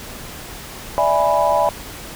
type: chord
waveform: sine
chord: E dominant seventh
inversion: third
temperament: equal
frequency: 587.3 / 659.3 / 830.6 / 987.8 Hz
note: D5 / E5 / G#5 / B5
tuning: 0 / 0 / 0 / 0 cents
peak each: -19 dBFS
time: 0.98-1.69 s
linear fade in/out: 0 ms
effects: pink hiss -34 dBFS RMS until 2.15 s